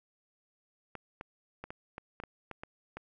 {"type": "clicks", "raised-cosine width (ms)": 0.5, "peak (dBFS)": -26, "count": 10, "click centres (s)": [0.953, 1.211, 1.64, 1.705, 1.981, 2.201, 2.237, 2.513, 2.635, 2.97], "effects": []}